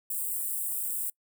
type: high-pass noise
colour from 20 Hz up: white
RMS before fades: -32 dBFS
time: 0.1-1.1 s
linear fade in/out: 5 ms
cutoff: 7800 Hz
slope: 96 dB/octave
effects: noise-tail reverb RT60 0.1 s tail -25 dB re dry